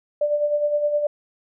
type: tone with tremolo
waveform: sine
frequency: 590 Hz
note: D5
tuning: 8 cents sharp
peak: -16 dBFS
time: 0.21-1.07 s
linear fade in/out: 5 ms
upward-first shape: sine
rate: 9.7 Hz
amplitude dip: 55%
effects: none